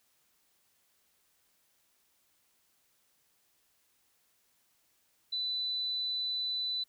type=tone; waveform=sine; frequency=3990 Hz; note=B7; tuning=17 cents sharp; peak=-31 dBFS; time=5.32-6.84 s; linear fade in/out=10 ms; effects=white hiss -72 dBFS RMS until 6.88 s